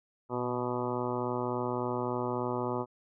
harmonic tone with a mistuned harmonic, 123.47 Hz, B2, in tune, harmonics 1 / 2 / 3 / 4 / 5 / 6 / 7 / 8 / 9 / 10, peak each -39 / -37 / -35 / -38 / -40 / -45 / -39 / -40 / -43 / -43 dBFS, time 0.29-2.86 s, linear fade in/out 50 ms, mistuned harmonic 1, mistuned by -39 cents, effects none

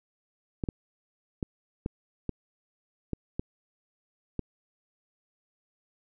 clicks, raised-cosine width 3 ms, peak -17 dBFS, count 8, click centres 0.638 / 0.688 / 1.428 / 1.861 / 2.293 / 3.133 / 3.395 / 4.393 s, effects none

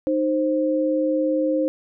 sine tone pair together, 308.5 / 526 Hz, D#4 / C5, -15 / +9 cents, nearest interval major sixth, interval 924 cents, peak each -21 dBFS, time 0.07-1.68 s, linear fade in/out 0 ms, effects none

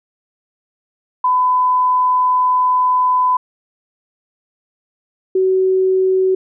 sine tone pair in turn, 1005 / 376.4 Hz, B5 / F#4, +30 / +30 cents, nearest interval octave + perfect fourth, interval 1700 cents, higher first, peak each -11 dBFS, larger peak neither, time 1.24-3.37 / 5.35-6.35 s, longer first, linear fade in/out 5 ms, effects none

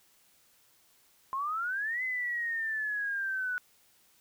sine exponential two-way sweep, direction up then down, 1046.5 to 2049 to 1470 Hz, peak -30 dBFS, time 1.33-3.58 s, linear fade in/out 0 ms, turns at 2.03 s, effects white hiss -65 dBFS RMS until 4.2 s

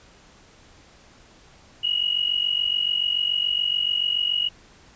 sine tone pair together, 2871 / 2918 Hz, F7 / F#7, +47 / -25 cents, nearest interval unison, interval 28 cents, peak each -24 / -23 dBFS, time 1.83-4.49 s, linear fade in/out 10 ms, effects pink hiss -52 dBFS RMS until 4.95 s + resampled to 16000 Hz

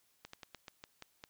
slowing click train, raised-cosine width 0.2 ms, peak -29 dBFS, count 8, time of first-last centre 0.25-1.239 s, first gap 84 ms, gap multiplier 1.17, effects white hiss -73 dBFS RMS until 1.29 s

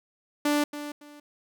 sawtooth tone with echo, 293.7 Hz, D4, in tune, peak -18 dBFS, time 0.45-0.64 s, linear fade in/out 5 ms, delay 280 ms, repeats 2, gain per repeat -12 dB, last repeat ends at 1.2 s, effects none

